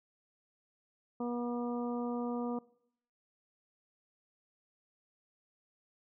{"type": "harmonic tone", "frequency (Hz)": 240.9, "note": "B3", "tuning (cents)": -43, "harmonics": [1, 2, 3, 4, 5], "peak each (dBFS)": [-35, -39, -44, -46, -48], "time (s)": [1.2, 2.59], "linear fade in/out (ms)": 5, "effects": ["noise-tail reverb RT60 0.7 s tail -22 dB re dry"]}